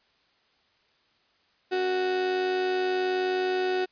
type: tone with amplitude modulation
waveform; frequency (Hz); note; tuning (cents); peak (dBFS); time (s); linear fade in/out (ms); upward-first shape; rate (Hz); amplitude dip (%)
35% pulse; 370; F#4; 0; -21; 1.71-3.86; 20; sine; 98.9; 35
effects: white hiss -66 dBFS RMS until 3.91 s + resampled to 11025 Hz